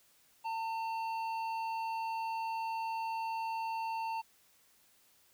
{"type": "tone with hard clipping", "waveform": "sine", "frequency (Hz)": 900, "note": "A5", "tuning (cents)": 39, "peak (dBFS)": -36, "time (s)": [0.44, 4.22], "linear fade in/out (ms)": 20, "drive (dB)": 8, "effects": ["white hiss -67 dBFS RMS until 5.33 s"]}